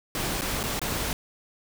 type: noise with dropouts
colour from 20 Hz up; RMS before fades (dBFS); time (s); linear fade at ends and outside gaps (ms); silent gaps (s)
pink; -29; 0.15-1.13; 1; 0.411-0.418 / 0.631-0.637 / 0.794-0.816
effects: none